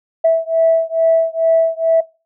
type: beating tone pair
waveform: sine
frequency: 654 / 656.3 Hz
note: E5 / E5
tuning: -14 / -8 cents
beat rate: 2.3 Hz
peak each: -13 dBFS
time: 0.24-2.01 s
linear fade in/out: 10 ms
effects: noise-tail reverb RT60 0.3 s tail -22 dB re dry + tanh soft clip ceiling -3 dBFS